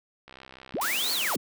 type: click train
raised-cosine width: 0.3 ms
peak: -29 dBFS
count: 38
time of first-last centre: 0.28-0.846 s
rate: 65.4 Hz
type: linear two-way sweep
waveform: sine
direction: up then down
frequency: 121.8 to 4513 to 124.5 Hz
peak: -27 dBFS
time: 0.74-1.37 s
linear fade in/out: 5 ms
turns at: 1.12 s
type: high-pass noise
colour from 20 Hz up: white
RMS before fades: -31 dBFS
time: 0.81-1.36 s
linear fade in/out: 5 ms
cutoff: 130 Hz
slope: 96 dB/octave
effects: none